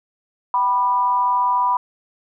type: tone with amplitude modulation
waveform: sine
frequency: 985 Hz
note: B5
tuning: 5 cents flat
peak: -12 dBFS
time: 0.54-1.77 s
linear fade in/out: 2 ms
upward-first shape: sine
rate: 214 Hz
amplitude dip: 65%
effects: none